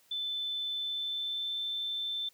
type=tone with pitch glide; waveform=sine; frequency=3520 to 3544 Hz; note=A7 to A7; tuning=0 to +12 cents; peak=-32 dBFS; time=0.11-2.29 s; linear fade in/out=5 ms; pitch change=+12 cents; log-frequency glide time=0.72-1.62 s; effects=white hiss -65 dBFS RMS until 2.33 s + high-pass 100 Hz 12 dB/octave